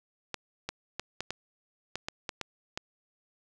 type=clicks; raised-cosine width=0.2 ms; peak=-16 dBFS; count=10; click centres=0.343 / 0.69 / 0.996 / 1.206 / 1.306 / 1.956 / 2.085 / 2.292 / 2.413 / 2.775 s; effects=none